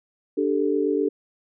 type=chord; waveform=sine; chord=D suspended fourth; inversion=none; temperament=equal; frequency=293.7 / 392 / 440 Hz; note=D4 / G4 / A4; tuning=0 / 0 / 0 cents; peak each=-24 dBFS; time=0.37-1.09 s; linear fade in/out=10 ms; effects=none